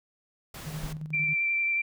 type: noise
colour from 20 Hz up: pink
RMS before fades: -42 dBFS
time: 0.54-0.93 s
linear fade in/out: 5 ms
type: tone with tremolo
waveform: sine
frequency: 154.6 Hz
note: D#3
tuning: 11 cents flat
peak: -32 dBFS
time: 0.65-1.35 s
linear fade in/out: 20 ms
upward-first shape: square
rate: 11 Hz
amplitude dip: 50%
type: noise with exponential decay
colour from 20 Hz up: brown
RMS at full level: -34 dBFS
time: 0.83-1.15 s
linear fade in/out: 1 ms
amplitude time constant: 69 ms
type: tone with vibrato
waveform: sine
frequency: 2349 Hz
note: D7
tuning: in tune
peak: -24 dBFS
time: 1.13-1.82 s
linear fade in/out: 10 ms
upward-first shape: sine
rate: 11 Hz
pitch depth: 12 cents each way
effects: none